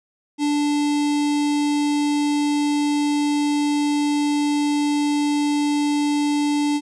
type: tone with notch filter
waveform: square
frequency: 292.5 Hz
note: D4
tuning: 7 cents flat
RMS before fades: -20 dBFS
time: 0.38-6.81 s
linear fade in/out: 50 ms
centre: 1500 Hz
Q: 1.5
effects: resampled to 22050 Hz